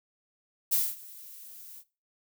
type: noise with ADSR envelope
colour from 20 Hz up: violet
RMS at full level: -24 dBFS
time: 0.71-1.84 s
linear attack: 20 ms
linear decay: 220 ms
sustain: -23 dB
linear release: 56 ms
effects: noise-tail reverb RT60 0.3 s tail -18 dB re dry